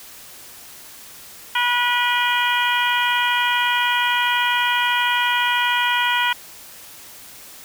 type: harmonic tone with a mistuned harmonic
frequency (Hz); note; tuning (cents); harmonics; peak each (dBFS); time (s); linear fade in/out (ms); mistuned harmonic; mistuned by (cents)
486.2; B4; -27; 2 / 3 / 4 / 5 / 6 / 7; -21 / -23 / -24 / -25 / -26 / -26; 1.55-6.33; 5; 7; -86
effects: white hiss -41 dBFS RMS until 7.64 s